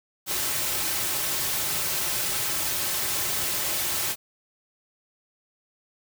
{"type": "noise with comb filter", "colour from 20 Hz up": "white", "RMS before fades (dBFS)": -27, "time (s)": [0.26, 4.16], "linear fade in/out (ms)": 50, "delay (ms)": 4.2, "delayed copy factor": -0.5, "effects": []}